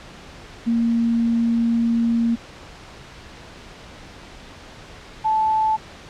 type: tone pair in turn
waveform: sine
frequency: 232 / 872.6 Hz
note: A#3 / A5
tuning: -8 / -15 cents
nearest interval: octave + major seventh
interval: 2293 cents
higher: second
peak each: -16 dBFS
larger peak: neither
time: 0.66-2.36 / 5.24-5.77 s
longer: first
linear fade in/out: 20 ms
effects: pink hiss -41 dBFS RMS until 6.09 s + low-pass 5000 Hz 12 dB/octave